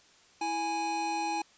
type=tone pair together; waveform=square; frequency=329.6 / 830.6 Hz; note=E4 / G#5; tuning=0 / 0 cents; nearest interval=octave + major third; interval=1600 cents; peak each=-38 / -31 dBFS; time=0.41-1.42 s; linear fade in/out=5 ms; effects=white hiss -60 dBFS RMS until 1.57 s + resampled to 16000 Hz